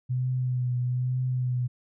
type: tone with vibrato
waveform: sine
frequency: 125.8 Hz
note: B2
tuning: 32 cents sharp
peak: -24 dBFS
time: 0.09-1.68 s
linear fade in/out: 20 ms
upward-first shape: triangle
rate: 1.1 Hz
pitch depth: 33 cents each way
effects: none